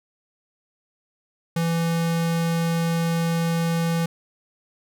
square tone, 166.8 Hz, E3, 21 cents sharp, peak -21 dBFS, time 1.56-4.06 s, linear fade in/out 5 ms, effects none

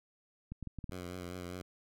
clicks, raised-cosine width 5 ms, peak -29 dBFS, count 6, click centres 0.52 / 0.627 / 0.673 / 0.787 / 0.842 / 0.895 s
10% pulse tone with vibrato, 89.7 Hz, F2, 47 cents sharp, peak -33 dBFS, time 0.91-1.62 s, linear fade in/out 10 ms, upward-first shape triangle, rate 5 Hz, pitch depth 46 cents each way
effects none

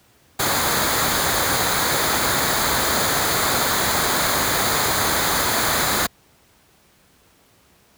pink noise with comb filter, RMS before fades -20 dBFS, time 0.39-6.07 s, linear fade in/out 10 ms, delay 0.36 ms, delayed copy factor -0.6, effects pink hiss -56 dBFS RMS until 7.97 s + high-pass 60 Hz 12 dB/octave

